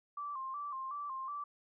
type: tone with vibrato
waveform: sine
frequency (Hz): 1108.7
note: C#6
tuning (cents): 0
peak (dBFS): -38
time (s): 0.17-1.44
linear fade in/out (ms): 5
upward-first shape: square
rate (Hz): 2.7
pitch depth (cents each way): 82
effects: none

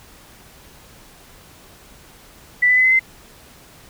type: tone with pitch steps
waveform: sine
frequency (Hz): 1975.5 / 1998.5 / 2022 / 2045 / 2069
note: B6 / B6 / B6 / C7 / C7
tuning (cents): 0 / +20 / +40 / -40 / -20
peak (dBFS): -11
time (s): 2.62-2.995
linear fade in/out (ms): 10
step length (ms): 75
effects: pink hiss -46 dBFS RMS until 3.89 s

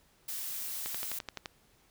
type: noise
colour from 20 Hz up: blue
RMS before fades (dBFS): -38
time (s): 0.28-1.19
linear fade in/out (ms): 5
type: click train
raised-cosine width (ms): 0.2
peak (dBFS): -20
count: 8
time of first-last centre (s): 0.86-1.458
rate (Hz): 11.7
effects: pink hiss -66 dBFS RMS until 1.9 s

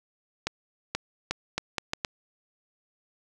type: accelerating click train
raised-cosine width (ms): 0.2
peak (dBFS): -10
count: 7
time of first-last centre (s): 0.47-2.048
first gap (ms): 480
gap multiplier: 0.75
effects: none

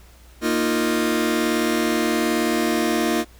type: chord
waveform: sawtooth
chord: Bb suspended fourth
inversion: none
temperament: just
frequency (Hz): 233.1 / 310.8 / 349.6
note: Bb3 / Eb4 / F4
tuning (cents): 0 / -2 / +2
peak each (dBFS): -19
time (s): 0.41-3.25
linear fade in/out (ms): 50
effects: added 60 Hz sine -46 dBFS peak until 3.39 s + pink hiss -52 dBFS RMS until 3.39 s

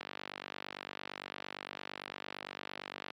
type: click train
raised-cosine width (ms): 0.3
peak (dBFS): -23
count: 152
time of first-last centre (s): 0.01-3.104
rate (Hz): 48.8
effects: high-pass 200 Hz 12 dB/octave + AAC 64 kbps

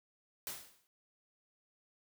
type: noise with exponential decay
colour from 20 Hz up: white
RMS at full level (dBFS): -39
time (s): 0.47-0.87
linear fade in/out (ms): 0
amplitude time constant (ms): 85
effects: none

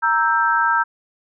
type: chord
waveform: sine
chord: E diminished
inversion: second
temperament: equal with one note detuned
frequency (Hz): 932.3 / 1318.5 / 1574.3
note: Bb5 / E6 / G6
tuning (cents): 0 / 0 / +7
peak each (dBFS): -19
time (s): 0.02-0.84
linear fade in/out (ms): 20
effects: none

